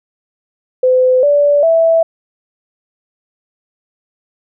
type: tone with pitch steps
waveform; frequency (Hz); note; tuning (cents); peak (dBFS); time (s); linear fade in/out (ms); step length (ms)
sine; 510 / 579.1 / 657.6; C5 / D5 / E5; -44 / -24 / -4; -7; 0.83-2.03; 5; 400
effects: none